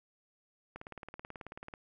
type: click train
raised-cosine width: 0.5 ms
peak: -29 dBFS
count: 19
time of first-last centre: 0.76-1.738 s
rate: 18.4 Hz
effects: none